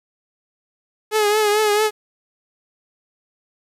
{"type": "tone with vibrato", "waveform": "sawtooth", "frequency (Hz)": 422.5, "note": "G#4", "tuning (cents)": 30, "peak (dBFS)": -11, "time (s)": [1.11, 1.91], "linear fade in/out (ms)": 50, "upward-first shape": "triangle", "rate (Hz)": 4.5, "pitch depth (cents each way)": 58, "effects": ["resampled to 32000 Hz", "8-bit"]}